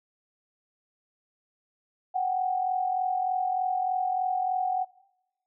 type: tone pair together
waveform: sine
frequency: 740 / 783.3 Hz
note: F#5 / G5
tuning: 0 / -2 cents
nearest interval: minor second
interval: 98 cents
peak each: -25 / -32 dBFS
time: 2.14-4.85 s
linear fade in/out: 20 ms
effects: noise-tail reverb RT60 0.9 s tail -21 dB re dry